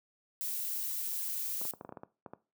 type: noise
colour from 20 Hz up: violet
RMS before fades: -36 dBFS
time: 0.41-1.71 s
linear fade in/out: 0 ms
type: clicks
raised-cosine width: 1 ms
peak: -29 dBFS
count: 11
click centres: 1.615 / 1.652 / 1.737 / 1.811 / 1.849 / 1.892 / 1.924 / 1.972 / 2.034 / 2.262 / 2.335 s
effects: noise-tail reverb RT60 0.3 s tail -18 dB re dry + high-pass 150 Hz 12 dB/octave